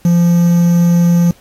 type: tone with quantisation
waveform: triangle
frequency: 172.5 Hz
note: F3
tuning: 21 cents flat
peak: -5 dBFS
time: 0.05-1.31 s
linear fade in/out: 2 ms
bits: 5
effects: pink hiss -48 dBFS RMS until 1.4 s + AAC 48 kbps